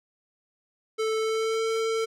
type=tone with pitch glide; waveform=square; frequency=440 to 448.2 Hz; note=A4 to A4; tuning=0 to +32 cents; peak=-25 dBFS; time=0.98-2.06 s; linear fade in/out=20 ms; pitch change=+32 cents; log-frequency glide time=1.19-1.64 s; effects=low-pass 8000 Hz 12 dB/octave